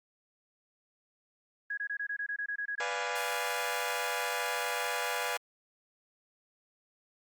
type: tone bursts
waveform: sine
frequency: 1661.2 Hz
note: G#6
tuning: in tune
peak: -32 dBFS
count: 12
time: 1.7-2.852 s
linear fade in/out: 5 ms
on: 74 ms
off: 24 ms
type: chord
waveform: 15% pulse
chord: B diminished seventh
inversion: none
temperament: equal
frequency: 493.9 / 587.3 / 698.5 / 830.6 Hz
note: B4 / D5 / F5 / Ab5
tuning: 0 / 0 / 0 / 0 cents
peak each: -30 / -32 / -31 / -30 dBFS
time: 2.8-5.37 s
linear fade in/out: 2 ms
effects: Opus 24 kbps